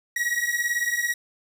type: beating tone pair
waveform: 45% pulse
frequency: 1901 / 1919 Hz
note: A#6 / A#6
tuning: +33 / +50 cents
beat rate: 18 Hz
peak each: -26 dBFS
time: 0.16-1.14 s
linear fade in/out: 5 ms
effects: none